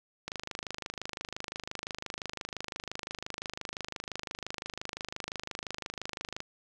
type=click train; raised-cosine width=0.2 ms; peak=-19 dBFS; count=159; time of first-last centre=0.28-6.404 s; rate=25.8 Hz; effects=none